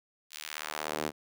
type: tone with high-pass filter sweep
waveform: sawtooth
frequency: 76.5 Hz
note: D#2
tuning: 29 cents flat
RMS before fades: -37 dBFS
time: 0.3-1.12 s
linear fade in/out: 50 ms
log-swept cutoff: 3800 to 270 Hz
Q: 0.9
effects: none